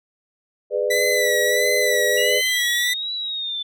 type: chord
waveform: sine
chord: G# diminished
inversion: none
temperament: just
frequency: 415.3 / 498.4 / 598 Hz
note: G#4 / B4 / D5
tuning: 0 / +16 / +31 cents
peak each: -24 / -22 / -23 dBFS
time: 0.7-2.42 s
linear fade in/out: 50 ms
type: tone with vibrato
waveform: sawtooth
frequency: 1975.5 Hz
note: B6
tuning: in tune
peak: -16 dBFS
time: 0.9-2.94 s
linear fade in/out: 10 ms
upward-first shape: sine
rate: 1.5 Hz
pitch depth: 52 cents each way
type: exponential two-way sweep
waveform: sine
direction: up then down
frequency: 2824 to 3951 to 3507 Hz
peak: -24 dBFS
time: 2.17-3.63 s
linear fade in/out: 10 ms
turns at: 3.13 s
effects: none